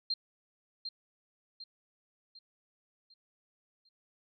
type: tone with echo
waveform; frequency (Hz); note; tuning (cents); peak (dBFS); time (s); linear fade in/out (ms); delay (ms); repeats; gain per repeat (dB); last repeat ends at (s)
sine; 4184; C8; -1; -29; 0.1-0.14; 5; 750; 5; -7; 3.89
effects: none